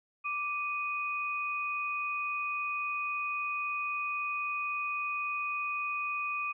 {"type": "tone pair together", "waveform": "sine", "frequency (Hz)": [1174.7, 2489], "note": ["D6", "D#7"], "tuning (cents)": [0, 0], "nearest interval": "octave + minor second", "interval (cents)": 1300, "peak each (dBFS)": [-35, -33], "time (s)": [0.24, 6.53], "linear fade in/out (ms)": 20, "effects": []}